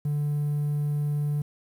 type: tone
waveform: triangle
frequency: 146.9 Hz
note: D3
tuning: 1 cent sharp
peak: -21 dBFS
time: 0.05-1.42 s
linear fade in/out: 5 ms
effects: tanh soft clip ceiling -18 dBFS + 9-bit